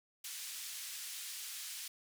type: band-pass noise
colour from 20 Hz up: white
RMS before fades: -45 dBFS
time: 0.24-1.88 s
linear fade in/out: 5 ms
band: 2300 to 11000 Hz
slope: 12 dB/octave
effects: none